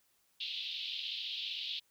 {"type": "band-pass noise", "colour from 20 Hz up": "pink", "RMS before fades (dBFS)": -40, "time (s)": [0.4, 1.8], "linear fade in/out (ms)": 10, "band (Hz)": [2900, 4100], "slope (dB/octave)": 48, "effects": ["white hiss -73 dBFS RMS until 1.9 s"]}